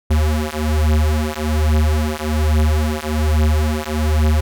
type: beating tone pair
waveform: square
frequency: 76 / 77.2 Hz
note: D#2 / D#2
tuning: -40 / -13 cents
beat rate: 1.2 Hz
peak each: -18 / -18 dBFS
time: 0.1-4.41 s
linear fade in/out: 10 ms
effects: none